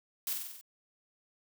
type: noise with echo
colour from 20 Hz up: blue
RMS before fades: -34 dBFS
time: 0.27-0.33 s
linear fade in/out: 2 ms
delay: 47 ms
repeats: 6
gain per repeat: -3 dB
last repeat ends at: 0.612 s
effects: none